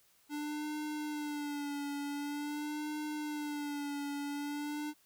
square tone with vibrato, 293.7 Hz, D4, in tune, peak -37 dBFS, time 0.29-4.94 s, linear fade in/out 50 ms, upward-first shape sine, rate 0.46 Hz, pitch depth 49 cents each way, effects white hiss -68 dBFS RMS until 5.05 s

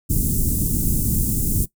pink band-stop noise, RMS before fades -20 dBFS, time 0.09-1.66 s, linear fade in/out 20 ms, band 280 to 8400 Hz, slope 24 dB/octave, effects noise-tail reverb RT60 0.1 s tail -17 dB re dry

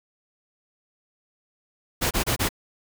pink noise bursts, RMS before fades -23 dBFS, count 4, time 2.01-2.491 s, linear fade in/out 20 ms, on 100 ms, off 27 ms, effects none

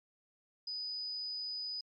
sine tone, 4978 Hz, D#8, in tune, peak -37 dBFS, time 0.67-1.81 s, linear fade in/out 5 ms, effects MP3 32 kbps

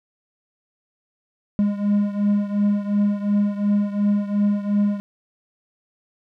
triangle beating tone pair, 203.9 / 206.7 Hz, G#3 / G#3, -32 / -8 cents, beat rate 2.8 Hz, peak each -17 / -21 dBFS, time 1.59-5 s, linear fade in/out 0 ms, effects none

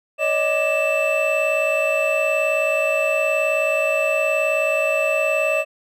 triangle tone cluster, 567 / 626 / 1181 / 2644 Hz, C#5 / D#5 / D6 / E7, +39 / +10 / +9 / +5 cents, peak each -21 / -19 / -28 / -20 dBFS, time 0.18-5.65 s, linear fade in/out 50 ms, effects none

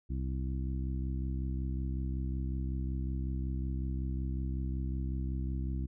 harmonic tone, 65.4 Hz, C2, in tune, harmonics 1 / 2 / 3 / 4 / 5, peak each -33 / -39 / -43 / -45 / -47 dBFS, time 0.09-5.87 s, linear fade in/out 20 ms, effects none

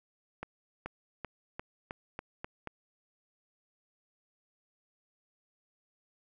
accelerating click train, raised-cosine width 0.5 ms, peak -23 dBFS, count 8, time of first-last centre 0.43-2.673 s, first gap 430 ms, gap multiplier 0.9, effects none

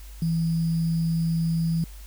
sine tone with sample-and-hold, 164.81 Hz, E3, in tune, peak -21 dBFS, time 0.22-1.84 s, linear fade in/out 2 ms, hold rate 4900 Hz, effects added 50 Hz sine -39 dBFS peak until 2.06 s + white hiss -51 dBFS RMS until 2.06 s

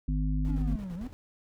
harmonic tone, 51 Hz, G#1, 31 cents flat, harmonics 1 / 3 / 5, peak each -27 / -32 / -34 dBFS, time 0.08-0.76 s, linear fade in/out 5 ms
brown noise with tremolo, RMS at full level -42 dBFS, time 0.45-1.13 s, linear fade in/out 0 ms, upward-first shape square, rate 8.9 Hz, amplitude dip 55%
triangle linear two-way sweep, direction down then up, 293.7 to 164.81 to 270 Hz, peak -33 dBFS, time 0.48-1.08 s, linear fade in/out 10 ms, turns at 0.95 s
effects none

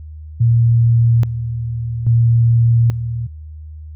sine tone with tremolo, 116.7 Hz, A#2, 2 cents sharp, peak -9 dBFS, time 0.4-3.27 s, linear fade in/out 10 ms, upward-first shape square, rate 0.6 Hz, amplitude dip 70%, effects noise-tail reverb RT60 0.9 s tail -26 dB re dry + added 77 Hz sine -30 dBFS peak until 3.95 s

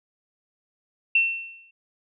sine tone with exponential decay, 2700 Hz, E7, 41 cents sharp, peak -14 dBFS, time 1.15-1.71 s, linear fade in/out 5 ms, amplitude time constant 120 ms, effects none

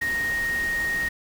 sine tone in noise, 1864.7 Hz, A#6, in tune, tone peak -23 dBFS, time 0.01-1.09 s, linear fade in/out 10 ms, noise pink, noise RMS -36 dBFS, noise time 0.01-1.09 s, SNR +10 dB, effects none

